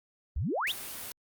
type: exponential sweep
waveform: sine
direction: up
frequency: 55 to 3903 Hz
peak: -28 dBFS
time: 0.36-0.72 s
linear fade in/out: 5 ms
type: noise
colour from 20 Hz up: white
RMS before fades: -40 dBFS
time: 0.67-1.12 s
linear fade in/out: 2 ms
effects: Opus 48 kbps